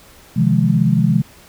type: chord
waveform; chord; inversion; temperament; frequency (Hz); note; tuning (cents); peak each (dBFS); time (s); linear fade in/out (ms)
sine; F minor seventh; second; just; 130.96 / 157.15 / 174.61 / 209.5; C3 / Eb3 / F3 / Ab3; +2 / +18 / 0 / +15; -17; 0.36-1.22; 10
effects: pink hiss -45 dBFS RMS until 1.48 s